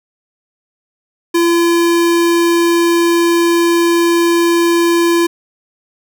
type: tone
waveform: square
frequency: 340.3 Hz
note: F4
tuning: 45 cents flat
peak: -10 dBFS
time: 1.34-5.27 s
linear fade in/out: 10 ms
effects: none